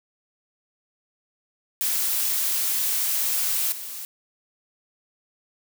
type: noise with level steps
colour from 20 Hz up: blue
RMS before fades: -24 / -35 dBFS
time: 1.81-4.05 s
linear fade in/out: 0 ms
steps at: 3.72 s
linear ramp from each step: 2 ms
effects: none